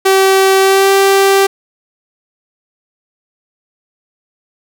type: tone with pitch glide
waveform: sawtooth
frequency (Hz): 384.7 to 391.2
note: G4 to G4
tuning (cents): -33 to -4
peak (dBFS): -3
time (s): 0.05-1.47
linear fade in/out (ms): 10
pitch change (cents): +29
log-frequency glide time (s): 0.6-0.91
effects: none